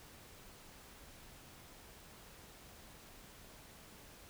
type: silence
effects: pink hiss -57 dBFS RMS until 4.29 s